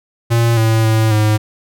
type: tone with pitch steps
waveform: square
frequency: 116.6 / 111.9 / 110.7 / 107.1 Hz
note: A#2 / A2 / A2 / A2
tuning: +1 / +30 / +11 / -46 cents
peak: -11 dBFS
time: 0.3-1.38 s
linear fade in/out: 20 ms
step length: 270 ms
effects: none